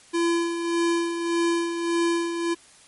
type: tone with tremolo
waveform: square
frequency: 338.9 Hz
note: E4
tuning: 48 cents sharp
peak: -20 dBFS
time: 0.13-2.55 s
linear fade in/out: 20 ms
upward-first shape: sine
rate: 1.7 Hz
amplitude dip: 55%
effects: white hiss -52 dBFS RMS until 2.87 s + MP3 48 kbps